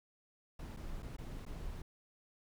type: noise with dropouts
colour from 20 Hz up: brown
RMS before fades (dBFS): -44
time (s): 0.59-1.82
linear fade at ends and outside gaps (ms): 5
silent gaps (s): 0.766-0.77 / 1.024-1.028 / 1.167-1.183 / 1.453-1.463
effects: none